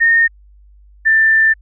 sine tone pair in turn, 1836 / 1778.6 Hz, A#6 / A6, -27 / +18 cents, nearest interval minor second, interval 55 cents, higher first, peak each -8 dBFS, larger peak neither, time 0-0.28 / 1.05-1.54 s, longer second, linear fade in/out 20 ms, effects added 50 Hz sine -42 dBFS peak until 1.61 s

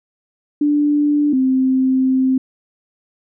sine tone pair in turn, 293.7 / 261.2 Hz, D4 / C4, 0 / -3 cents, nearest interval major second, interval 203 cents, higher first, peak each -12 dBFS, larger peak neither, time 0.61-1.33 / 1.33-2.38 s, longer second, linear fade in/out 5 ms, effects none

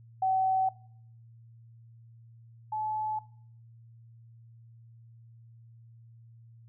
sine tone pair in turn, 759 / 861.6 Hz, F#5 / A5, +44 / -37 cents, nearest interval major second, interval 219 cents, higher second, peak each -24 / -30 dBFS, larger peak first, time 0.22-0.69 / 2.72-3.19 s, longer neither, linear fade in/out 5 ms, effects noise-tail reverb RT60 0.6 s tail -21 dB re dry + added 115 Hz sine -51 dBFS peak until 6.68 s

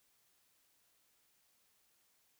silence, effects white hiss -74 dBFS RMS until 2.39 s

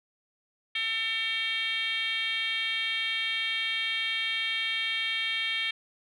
sine tone with frequency modulation, 2733 Hz, F7, 38 cents flat, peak -26 dBFS, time 0.75-5.71 s, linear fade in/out 5 ms, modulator 469 Hz, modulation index 1.9, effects tanh soft clip ceiling -22 dBFS

